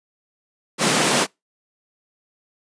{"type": "high-pass noise", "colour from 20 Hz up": "pink", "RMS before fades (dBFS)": -18, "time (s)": [0.78, 1.27], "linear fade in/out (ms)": 50, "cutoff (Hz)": 150, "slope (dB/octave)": 48, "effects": ["noise-tail reverb RT60 0.2 s tail -26 dB re dry", "resampled to 22050 Hz"]}